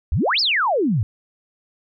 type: exponential two-way sweep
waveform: sine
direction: up then down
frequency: 58.27 to 5460 to 93.8 Hz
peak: -16 dBFS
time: 0.12-1.03 s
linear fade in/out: 0 ms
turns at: 0.4 s
effects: none